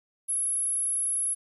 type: tone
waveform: sine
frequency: 10770 Hz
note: E9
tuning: 36 cents sharp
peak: -25 dBFS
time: 0.28-1.35 s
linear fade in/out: 20 ms
effects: 10-bit